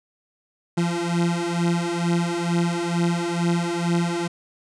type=beating tone pair; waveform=30% pulse; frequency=170.4 / 172.6 Hz; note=F3 / F3; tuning=-42 / -20 cents; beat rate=2.2 Hz; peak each=-21 dBFS; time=0.77-4.28 s; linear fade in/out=10 ms; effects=resampled to 22050 Hz